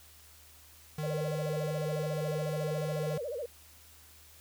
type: tone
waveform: square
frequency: 153.3 Hz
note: D#3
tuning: 25 cents flat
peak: -34 dBFS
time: 0.98-3.18 s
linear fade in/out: 5 ms
type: tone with vibrato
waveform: sine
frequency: 530 Hz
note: C5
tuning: 22 cents sharp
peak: -34 dBFS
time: 1.03-3.46 s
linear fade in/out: 5 ms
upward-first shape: sine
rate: 14 Hz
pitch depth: 240 cents each way
effects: added 77 Hz sine -60 dBFS peak until 4.4 s + white hiss -57 dBFS RMS until 4.4 s